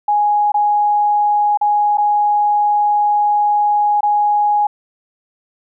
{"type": "tone with dropouts", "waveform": "sine", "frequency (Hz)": 830.6, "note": "G#5", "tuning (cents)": 0, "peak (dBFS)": -11, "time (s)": [0.08, 4.67], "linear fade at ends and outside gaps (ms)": 5, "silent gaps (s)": [[0.52, 0.542], [1.574, 1.612], [1.973, 1.981], [4.008, 4.03]], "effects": []}